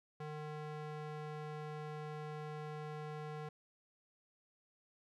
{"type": "tone with band-pass filter", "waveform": "square", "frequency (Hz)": 151.9, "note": "D#3", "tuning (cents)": -41, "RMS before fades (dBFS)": -45, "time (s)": [0.2, 3.49], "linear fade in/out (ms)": 5, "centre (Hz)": 690, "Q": 0.52, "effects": []}